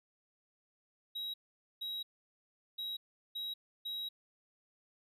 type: tone bursts at uneven times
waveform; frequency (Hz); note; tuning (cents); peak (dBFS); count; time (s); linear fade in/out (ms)
triangle; 3840; B7; -49; -36; 5; 1.15-1.34 / 1.81-2.03 / 2.78-2.97 / 3.35-3.54 / 3.85-4.09; 10
effects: none